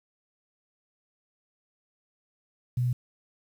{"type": "tone", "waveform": "sine", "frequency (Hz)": 123.47, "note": "B2", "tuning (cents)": 0, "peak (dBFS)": -23, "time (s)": [2.77, 2.93], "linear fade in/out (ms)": 5, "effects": ["9-bit"]}